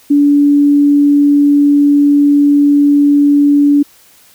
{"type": "tone", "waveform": "sine", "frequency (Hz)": 287.8, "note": "D4", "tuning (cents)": -35, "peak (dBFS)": -5, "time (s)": [0.1, 3.83], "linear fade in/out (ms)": 10, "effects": ["white hiss -45 dBFS RMS until 4.34 s"]}